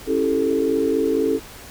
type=chord; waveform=sine; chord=A dominant seventh; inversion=first; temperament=just; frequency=275 / 330 / 396 / 440 Hz; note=C#4 / E4 / G4 / A4; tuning=-14 / +2 / +18 / 0 cents; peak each=-23 / -24 / -25 / -20 dBFS; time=0.06-1.4 s; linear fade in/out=50 ms; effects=pink hiss -40 dBFS RMS until 1.7 s